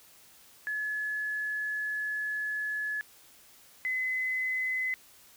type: tone pair in turn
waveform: sine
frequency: 1707 / 2030 Hz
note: G#6 / B6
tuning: +47 / +47 cents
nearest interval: minor third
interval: 300 cents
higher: second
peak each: -30 / -28 dBFS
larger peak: second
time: 0.67-3.01 / 3.85-4.94 s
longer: first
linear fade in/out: 0 ms
effects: white hiss -57 dBFS RMS until 5.36 s